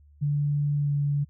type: tone with pitch glide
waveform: sine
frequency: 145.4 to 143.73 Hz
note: D3 to D3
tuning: -17 to -37 cents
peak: -22 dBFS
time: 0.21-1.25 s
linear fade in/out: 20 ms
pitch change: -20 cents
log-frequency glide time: 0.77-0.91 s
effects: added 73 Hz sine -52 dBFS peak until 1.29 s